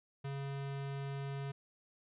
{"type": "tone", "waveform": "square", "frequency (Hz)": 138.59, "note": "C#3", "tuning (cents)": 0, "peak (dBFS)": -39, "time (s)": [0.24, 1.52], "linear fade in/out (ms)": 10, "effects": ["resampled to 8000 Hz"]}